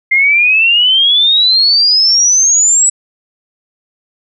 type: exponential sweep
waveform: sine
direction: up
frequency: 2091 to 7902 Hz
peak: -6 dBFS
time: 0.11-2.9 s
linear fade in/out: 10 ms
effects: none